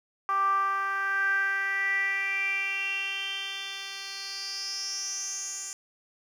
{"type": "tone with band-pass filter sweep", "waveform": "10% pulse", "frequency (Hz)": 392, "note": "G4", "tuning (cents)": 0, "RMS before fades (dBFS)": -30, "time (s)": [0.29, 5.73], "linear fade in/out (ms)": 0, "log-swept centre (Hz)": [1100, 7300], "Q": 7.7, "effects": ["10-bit"]}